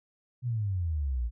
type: exponential sweep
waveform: sine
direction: down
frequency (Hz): 127.5 to 55.2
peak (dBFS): -27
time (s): 0.42-1.31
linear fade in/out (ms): 50
effects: none